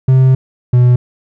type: tone pair in turn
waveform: triangle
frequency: 130.81 / 123.47 Hz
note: C3 / B2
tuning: 0 / 0 cents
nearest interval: minor second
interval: 100 cents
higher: first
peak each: -3 dBFS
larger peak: neither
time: 0.08-0.35 / 0.73-0.96 s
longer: first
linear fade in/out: 5 ms
effects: none